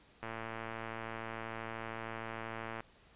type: click train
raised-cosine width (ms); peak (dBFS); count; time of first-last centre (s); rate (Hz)
0.5; -26; 292; 0.23-2.805; 113
effects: pink hiss -63 dBFS RMS until 3.15 s + resampled to 8000 Hz